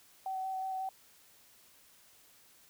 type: tone with vibrato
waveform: sine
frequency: 760 Hz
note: F#5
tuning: 46 cents sharp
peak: -34 dBFS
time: 0.26-0.89 s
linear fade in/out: 2 ms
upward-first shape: square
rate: 5.5 Hz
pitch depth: 10 cents each way
effects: white hiss -62 dBFS RMS until 2.69 s